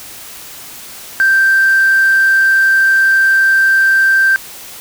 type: tone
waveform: triangle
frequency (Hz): 1568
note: G6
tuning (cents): 0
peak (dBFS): -4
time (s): 1.2-4.36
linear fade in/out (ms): 0
effects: tanh soft clip ceiling -4 dBFS + white hiss -32 dBFS RMS until 4.8 s